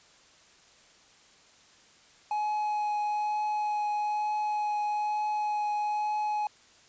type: tone with vibrato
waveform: triangle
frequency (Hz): 841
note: G#5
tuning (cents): +22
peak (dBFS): -25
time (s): 2.31-6.47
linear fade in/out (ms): 2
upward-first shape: triangle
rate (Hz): 1.1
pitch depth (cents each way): 11
effects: white hiss -58 dBFS RMS until 6.88 s + resampled to 16000 Hz

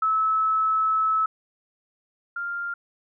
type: tone pair in turn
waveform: sine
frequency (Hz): 1300 / 1396.7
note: E6 / F6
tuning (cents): -24 / 0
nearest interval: minor second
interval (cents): 124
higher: second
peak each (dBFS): -19 / -27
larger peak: first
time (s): 0.02-1.26 / 2.36-2.74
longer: first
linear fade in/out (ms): 5
effects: none

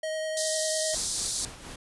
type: tone with vibrato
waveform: square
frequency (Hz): 629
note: D#5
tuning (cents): +19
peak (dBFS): -30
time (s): 0.03-0.95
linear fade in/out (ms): 5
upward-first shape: sine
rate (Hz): 10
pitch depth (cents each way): 9
type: band-pass noise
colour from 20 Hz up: white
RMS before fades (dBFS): -31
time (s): 0.37-1.45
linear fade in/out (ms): 0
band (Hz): 3800 to 10000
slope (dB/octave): 48
type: noise with tremolo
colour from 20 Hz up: pink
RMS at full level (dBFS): -41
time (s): 0.93-1.76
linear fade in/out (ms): 5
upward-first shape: sine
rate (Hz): 4.2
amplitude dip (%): 50
effects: resampled to 24000 Hz

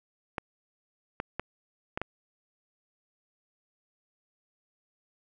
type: clicks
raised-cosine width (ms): 0.5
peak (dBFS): -16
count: 5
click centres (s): 0.382 / 1.201 / 1.396 / 1.975 / 2.016
effects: none

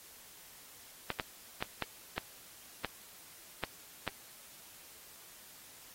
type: clicks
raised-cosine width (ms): 0.3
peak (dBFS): -17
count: 8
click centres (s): 1.103 / 1.198 / 1.625 / 1.823 / 2.18 / 2.847 / 3.637 / 4.077
effects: white hiss -55 dBFS RMS until 5.94 s + AAC 48 kbps

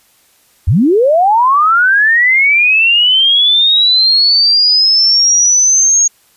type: linear sweep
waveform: sine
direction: up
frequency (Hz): 65.41 to 6610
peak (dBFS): -6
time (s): 0.67-6.08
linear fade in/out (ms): 10
effects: white hiss -51 dBFS RMS until 6.36 s + resampled to 32000 Hz

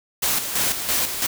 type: noise with tremolo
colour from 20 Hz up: white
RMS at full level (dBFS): -21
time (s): 0.22-1.27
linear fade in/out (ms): 10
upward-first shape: square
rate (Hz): 3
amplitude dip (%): 55
effects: none

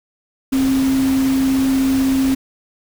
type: tone in noise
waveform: sine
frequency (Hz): 266.3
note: C4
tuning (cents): +31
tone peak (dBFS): -13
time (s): 0.52-2.35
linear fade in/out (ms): 10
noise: pink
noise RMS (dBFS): -28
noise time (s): 0.52-2.35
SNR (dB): +12
effects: none

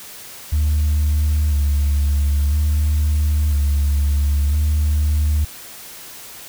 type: tone with vibrato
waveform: sine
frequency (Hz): 73.42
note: D2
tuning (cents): 0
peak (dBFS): -12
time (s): 0.52-5.45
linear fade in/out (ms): 10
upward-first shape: square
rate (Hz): 0.5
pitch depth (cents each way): 40
effects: tanh soft clip ceiling -12 dBFS + white hiss -37 dBFS RMS until 6.48 s

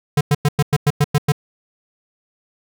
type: tone bursts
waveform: square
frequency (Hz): 146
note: D3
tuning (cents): -10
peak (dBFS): -12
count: 9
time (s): 0.17-1.321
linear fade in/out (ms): 5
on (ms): 39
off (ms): 100
effects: none

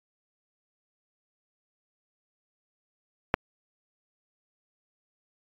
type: click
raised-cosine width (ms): 0.5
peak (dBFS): -5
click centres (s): 3.341
effects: AAC 48 kbps

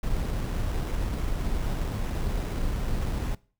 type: noise with sample-and-hold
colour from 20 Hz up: brown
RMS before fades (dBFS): -28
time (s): 0.03-3.35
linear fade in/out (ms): 5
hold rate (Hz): 4410
effects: noise-tail reverb RT60 0.4 s tail -22 dB re dry

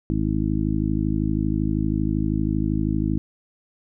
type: harmonic tone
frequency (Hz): 52.7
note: G#1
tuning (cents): +26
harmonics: 1 / 2 / 3 / 4 / 5 / 6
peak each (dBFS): -27 / -27 / -27 / -27 / -27 / -27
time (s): 0.1-3.18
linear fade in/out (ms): 0
effects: none

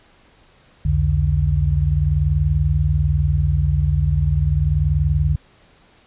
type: tone cluster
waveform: sine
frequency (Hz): 65.4 / 85.8 / 146.5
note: C2 / F2 / D3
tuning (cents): 0 / -30 / -4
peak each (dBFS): -19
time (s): 0.85-5.36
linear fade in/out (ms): 5
effects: pink hiss -53 dBFS RMS until 6.06 s + resampled to 8000 Hz

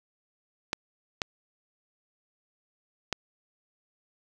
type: clicks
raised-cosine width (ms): 0.2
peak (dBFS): -10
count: 3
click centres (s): 0.731 / 1.218 / 3.127
effects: none

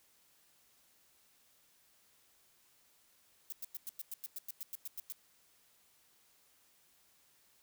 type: noise bursts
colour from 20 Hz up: violet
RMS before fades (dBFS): -42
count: 14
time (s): 3.5-5.122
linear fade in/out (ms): 0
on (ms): 23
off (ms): 100
effects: white hiss -69 dBFS RMS until 7.62 s

